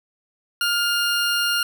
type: tone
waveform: 20% pulse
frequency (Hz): 1410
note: F6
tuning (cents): +16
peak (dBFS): -14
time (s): 0.61-1.63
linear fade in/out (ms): 2
effects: none